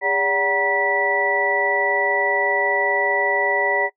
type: tone cluster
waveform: sine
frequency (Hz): 406.2 / 576 / 751 / 951 / 1962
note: G#4 / D5 / F#5 / A#5 / B6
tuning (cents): -38 / -34 / +26 / +34 / -12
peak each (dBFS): -26 / -24 / -26 / -24 / -20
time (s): 0.01-3.9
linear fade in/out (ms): 50
effects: noise-tail reverb RT60 0.1 s tail -21 dB re dry